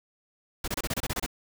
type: noise bursts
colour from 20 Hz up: pink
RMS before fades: -30 dBFS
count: 10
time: 0.64-1.263 s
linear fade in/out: 5 ms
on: 38 ms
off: 27 ms
effects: none